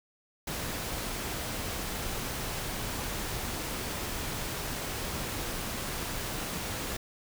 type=noise; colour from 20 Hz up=pink; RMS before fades=-35 dBFS; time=0.47-6.97 s; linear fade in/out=5 ms; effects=none